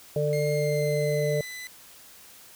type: harmonic tone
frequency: 148.4 Hz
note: D3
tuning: 18 cents sharp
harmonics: 1 / 3 / 4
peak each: -27 / -27 / -27 dBFS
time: 0.16-1.41 s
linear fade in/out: 2 ms
type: tone with pitch glide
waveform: sawtooth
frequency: 2119 to 2005 Hz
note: C7 to B6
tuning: +21 to +26 cents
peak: -33 dBFS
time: 0.33-1.67 s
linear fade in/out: 0 ms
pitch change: -95 cents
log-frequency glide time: 0.52-1.42 s
effects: white hiss -50 dBFS RMS until 2.55 s